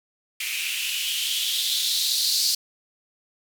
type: noise with band-pass filter sweep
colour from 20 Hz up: violet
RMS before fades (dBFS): -25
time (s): 0.4-2.55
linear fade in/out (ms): 5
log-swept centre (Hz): 2400 to 4600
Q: 4.8
effects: none